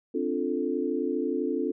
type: chord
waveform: sine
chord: D minor seventh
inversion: third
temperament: equal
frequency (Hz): 261.6 / 293.7 / 349.2 / 440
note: C4 / D4 / F4 / A4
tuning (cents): 0 / 0 / 0 / 0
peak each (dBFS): -31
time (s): 0.14-1.72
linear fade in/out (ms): 10
effects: none